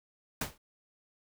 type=noise with exponential decay; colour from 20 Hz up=pink; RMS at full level=-29 dBFS; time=0.41-0.58 s; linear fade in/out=5 ms; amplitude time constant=35 ms; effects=none